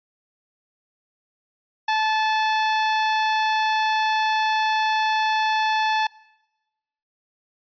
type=tone; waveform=sawtooth; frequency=870 Hz; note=A5; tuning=20 cents flat; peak=-15 dBFS; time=1.88-6.07 s; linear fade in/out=5 ms; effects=noise-tail reverb RT60 1.0 s tail -22 dB re dry + resampled to 11025 Hz